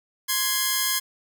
5% pulse tone pair together, 1047 / 1662 Hz, C6 / G#6, +1 / +1 cents, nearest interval minor sixth, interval 800 cents, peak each -13 dBFS, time 0.28-1 s, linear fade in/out 20 ms, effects none

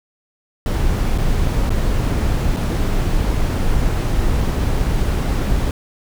brown noise with dropouts, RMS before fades -17 dBFS, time 0.66-5.71 s, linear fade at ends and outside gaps 1 ms, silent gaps 1.178-1.183 / 1.694-1.704 / 2.564-2.568 s, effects none

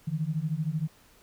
sine beating tone pair, 150 / 163 Hz, D3 / E3, +37 / -19 cents, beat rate 13 Hz, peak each -30 dBFS, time 0.07-0.88 s, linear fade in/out 10 ms, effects pink hiss -59 dBFS RMS until 1.22 s

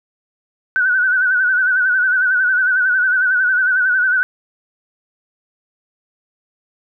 sine tone with vibrato, 1498 Hz, F#6, 21 cents sharp, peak -12 dBFS, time 0.76-4.23 s, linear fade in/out 0 ms, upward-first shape sine, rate 11 Hz, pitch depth 66 cents each way, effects none

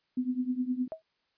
sine tone with tremolo, 252 Hz, B3, 35 cents sharp, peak -24 dBFS, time 0.17-0.88 s, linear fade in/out 5 ms, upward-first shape triangle, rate 9.7 Hz, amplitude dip 90%
sine tone with exponential decay, 641 Hz, E5, 49 cents flat, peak -30 dBFS, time 0.92-1.02 s, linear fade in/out 0 ms, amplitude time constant 21 ms
effects white hiss -75 dBFS RMS until 1.37 s + resampled to 11025 Hz

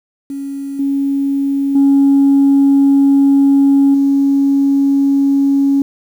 sine tone with level steps, 277.2 Hz, C#4, in tune, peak -20 / -12 / -5 / -8 dBFS, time 0.3-5.82 s, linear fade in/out 2 ms, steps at 0.79 / 1.75 / 3.94 s, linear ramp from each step 5 ms, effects tanh soft clip ceiling -4 dBFS + 7-bit

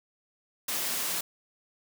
white high-pass noise, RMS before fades -31 dBFS, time 0.68-1.21 s, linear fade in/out 5 ms, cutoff 130 Hz, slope 24 dB/octave, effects none

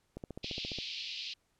click train, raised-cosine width 2 ms, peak -28 dBFS, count 10, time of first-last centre 0.17-0.786 s, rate 14.6 Hz
white band-pass noise, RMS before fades -41 dBFS, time 0.43-1.34 s, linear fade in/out 10 ms, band 2500 to 4800 Hz, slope 48 dB/octave
effects pink hiss -75 dBFS RMS until 1.59 s + low-pass 11000 Hz 12 dB/octave

